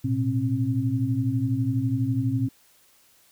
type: tone cluster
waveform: sine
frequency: 112.1 / 124.2 / 267.1 Hz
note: A2 / B2 / C4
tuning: +33 / +10 / +36 cents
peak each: -26 dBFS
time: 0.04-2.49 s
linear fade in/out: 10 ms
effects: white hiss -59 dBFS RMS until 3.31 s